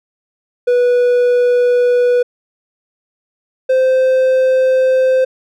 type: tone pair in turn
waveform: triangle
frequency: 490 / 519.1 Hz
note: B4 / C5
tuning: -14 / -14 cents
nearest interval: minor second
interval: 100 cents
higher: second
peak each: -7 dBFS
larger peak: neither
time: 0.67-2.23 / 3.69-5.25 s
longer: neither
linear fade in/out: 10 ms
effects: none